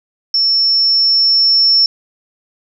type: tone with level ramp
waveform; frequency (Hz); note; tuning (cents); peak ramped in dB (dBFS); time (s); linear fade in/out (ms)
sine; 5400; E8; +41; -10 to -7; 0.34-1.86; 2
effects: none